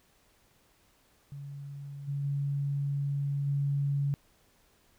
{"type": "tone with level steps", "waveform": "sine", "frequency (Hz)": 141.1, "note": "C#3", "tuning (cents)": 31, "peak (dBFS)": [-39, -30, -28, -26], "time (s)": [1.32, 4.14], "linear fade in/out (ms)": 0, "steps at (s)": [2.07, 2.23, 3.46], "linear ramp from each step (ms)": 20, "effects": ["pink hiss -66 dBFS RMS until 4.98 s"]}